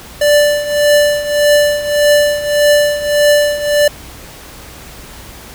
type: tone with tremolo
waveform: square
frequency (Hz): 587.3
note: D5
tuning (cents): 0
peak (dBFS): -6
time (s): 0.21-3.88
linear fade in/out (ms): 5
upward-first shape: triangle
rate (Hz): 1.7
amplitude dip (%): 80
effects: added 60 Hz sine -41 dBFS peak until 5.54 s + pink hiss -34 dBFS RMS until 5.54 s